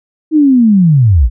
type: linear sweep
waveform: sine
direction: down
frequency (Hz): 320 to 47.66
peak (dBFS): -4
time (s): 0.31-1.3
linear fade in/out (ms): 50
effects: none